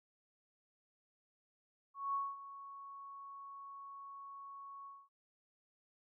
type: tone with ADSR envelope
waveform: sine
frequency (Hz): 1108.7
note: C#6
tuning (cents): 0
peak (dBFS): -33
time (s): 1.94-5.09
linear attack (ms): 200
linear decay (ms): 220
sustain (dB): -15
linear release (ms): 230
effects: none